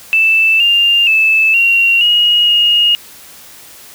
sine tone with pitch steps, 2645 / 2799 / 2623 / 2751 / 2882 / 2861 Hz, E7 / F7 / E7 / F7 / F#7 / F7, +5 / +3 / -9 / -27 / -46 / +41 cents, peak -7 dBFS, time 0.13-2.95 s, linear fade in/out 0 ms, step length 470 ms, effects white hiss -37 dBFS RMS until 3.94 s

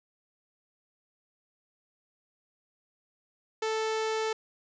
sawtooth tone, 440 Hz, A4, in tune, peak -24 dBFS, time 3.62-4.33 s, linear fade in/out 5 ms, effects resampled to 16000 Hz + 11-bit

